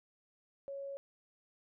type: tone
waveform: sine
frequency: 554.4 Hz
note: C#5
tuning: in tune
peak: -40 dBFS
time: 0.68-0.97 s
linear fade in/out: 0 ms
effects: none